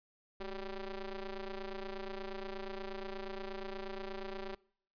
sawtooth ring-modulated tone, 196.2 Hz, G3, 2 cents sharp, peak -33 dBFS, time 0.4-4.55 s, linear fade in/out 5 ms, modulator 182 Hz, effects noise-tail reverb RT60 0.6 s tail -25 dB re dry + resampled to 11025 Hz

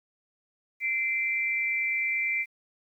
sine tone pair together, 2072 / 2343 Hz, C7 / D7, -17 / -5 cents, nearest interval major second, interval 212 cents, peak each -28 dBFS, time 0.8-2.46 s, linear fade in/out 50 ms, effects 10-bit

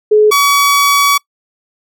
sine / sawtooth tone pair in turn, 425 / 1134.6 Hz, G#4 / C#6, +40 / +40 cents, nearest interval octave + perfect fourth, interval 1700 cents, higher second, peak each -4 dBFS, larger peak neither, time 0.11-0.31 / 0.31-1.18 s, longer second, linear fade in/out 10 ms, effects noise-tail reverb RT60 0.1 s tail -24 dB re dry

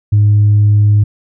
sine tone, 104.1 Hz, G#2, 5 cents sharp, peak -4 dBFS, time 0.12-1.04 s, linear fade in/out 10 ms, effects tanh soft clip ceiling -3 dBFS

